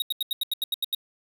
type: tone bursts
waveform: square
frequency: 3773 Hz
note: A#7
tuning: 20 cents sharp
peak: -24 dBFS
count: 10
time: 0-0.948 s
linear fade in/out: 2 ms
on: 21 ms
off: 82 ms
effects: none